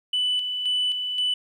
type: tone with tremolo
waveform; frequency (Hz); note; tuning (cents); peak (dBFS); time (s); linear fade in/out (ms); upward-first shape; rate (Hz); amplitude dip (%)
sine; 2986; F#7; +15; -19; 0.13-1.34; 5; square; 1.9; 50
effects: tanh soft clip ceiling -18 dBFS + 10-bit